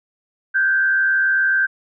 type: tone with frequency modulation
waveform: sine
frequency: 1561 Hz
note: G6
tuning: 8 cents flat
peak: -14 dBFS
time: 0.54-1.67 s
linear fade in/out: 20 ms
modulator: 87.3 Hz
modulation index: 0.61
effects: none